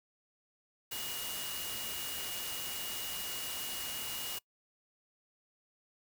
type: tone in noise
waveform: sine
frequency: 2876 Hz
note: F#7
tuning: 50 cents flat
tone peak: -43 dBFS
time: 0.91-4.39 s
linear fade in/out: 10 ms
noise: white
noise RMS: -40 dBFS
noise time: 0.91-4.39 s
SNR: -6 dB
effects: noise-tail reverb RT60 0.1 s tail -24 dB re dry